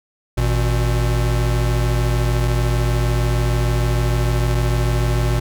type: tone pair together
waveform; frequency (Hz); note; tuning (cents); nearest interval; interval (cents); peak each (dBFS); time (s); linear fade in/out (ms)
square; 53.36 / 120; G#1 / B2; +48 / -49; octave + major second; 1403; -19; 0.37-5.4; 10
effects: none